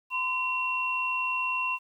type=tone pair together; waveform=sine; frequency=1021.2 / 2732 Hz; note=C6 / F7; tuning=-42 / -39 cents; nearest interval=octave + perfect fourth; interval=1703 cents; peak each=-30 / -28 dBFS; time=0.1-1.79 s; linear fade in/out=50 ms; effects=10-bit